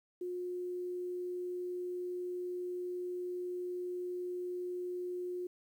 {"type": "tone with quantisation", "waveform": "sine", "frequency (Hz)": 358.8, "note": "F4", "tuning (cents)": 47, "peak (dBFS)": -36, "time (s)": [0.21, 5.47], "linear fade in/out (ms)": 5, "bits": 11, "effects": []}